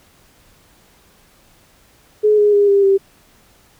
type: tone with pitch steps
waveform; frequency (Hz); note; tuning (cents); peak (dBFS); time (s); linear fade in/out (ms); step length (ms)
sine; 423.8 / 415.3 / 407 / 398.9 / 390.9; G#4 / G#4 / G#4 / G4 / G4; +35 / 0 / -35 / +30 / -5; -9; 2.23-2.98; 20; 150
effects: pink hiss -52 dBFS RMS until 3.79 s